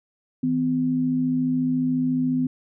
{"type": "tone pair together", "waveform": "sine", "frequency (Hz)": [160.4, 254.6], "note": ["E3", "C4"], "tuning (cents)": [-47, -47], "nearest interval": "minor sixth", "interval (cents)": 800, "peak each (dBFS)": [-28, -20], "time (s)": [0.43, 2.47], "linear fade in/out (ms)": 5, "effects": []}